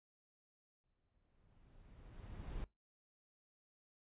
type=noise with exponential growth; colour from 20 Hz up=brown; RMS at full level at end=-44 dBFS; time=0.84-2.64 s; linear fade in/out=0 ms; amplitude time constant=390 ms; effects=noise-tail reverb RT60 0.2 s tail -20 dB re dry + resampled to 8000 Hz